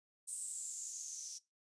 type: noise with band-pass filter sweep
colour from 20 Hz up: violet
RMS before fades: -45 dBFS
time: 0.27-1.39 s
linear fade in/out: 20 ms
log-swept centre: 8600 to 5700 Hz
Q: 8.4
effects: noise-tail reverb RT60 0.2 s tail -19 dB re dry + resampled to 22050 Hz